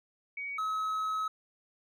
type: tone pair in turn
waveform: sine / triangle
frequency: 2253 / 1282.8 Hz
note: C#7 / E6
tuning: +28 / -48 cents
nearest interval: minor seventh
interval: 976 cents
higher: first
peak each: -35 / -28 dBFS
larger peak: second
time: 0.37-0.58 / 0.58-1.28 s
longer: second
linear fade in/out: 5 ms
effects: none